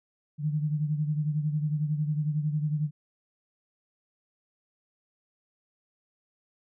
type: beating tone pair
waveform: sine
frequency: 149.6 / 160.6 Hz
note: D3 / E3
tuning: +32 / -45 cents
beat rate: 11 Hz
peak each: -26 / -33 dBFS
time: 0.38-2.91 s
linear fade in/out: 50 ms
effects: none